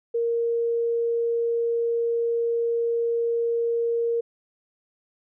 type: tone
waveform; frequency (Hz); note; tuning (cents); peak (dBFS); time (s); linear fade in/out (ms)
sine; 466.2; A#4; 0; -21; 0.14-4.21; 10
effects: none